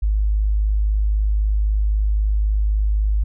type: tone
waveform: sine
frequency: 51.91 Hz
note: G#1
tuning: in tune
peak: -15 dBFS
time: 0.02-3.24 s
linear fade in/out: 10 ms
effects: none